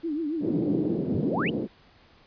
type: tone with vibrato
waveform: sine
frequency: 311.1 Hz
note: D#4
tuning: in tune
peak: -26 dBFS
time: 0.03-0.95 s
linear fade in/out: 20 ms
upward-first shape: triangle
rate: 7.1 Hz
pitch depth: 170 cents each way
type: band-pass noise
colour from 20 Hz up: pink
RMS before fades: -28 dBFS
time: 0.4-1.68 s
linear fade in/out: 50 ms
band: 160 to 420 Hz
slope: 24 dB/octave
type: exponential sweep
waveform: sine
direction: up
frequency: 82.41 to 3174 Hz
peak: -27 dBFS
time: 1.14-1.5 s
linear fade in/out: 10 ms
effects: pink hiss -57 dBFS RMS until 2.26 s + resampled to 11025 Hz